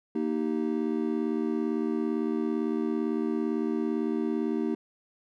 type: chord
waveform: triangle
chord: Eb major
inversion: second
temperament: just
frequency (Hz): 233.3 / 311.1 / 388.9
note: Bb3 / Eb4 / G4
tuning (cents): +2 / 0 / -14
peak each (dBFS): -28 / -28 / -30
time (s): 0.15-4.75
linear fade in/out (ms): 5
effects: none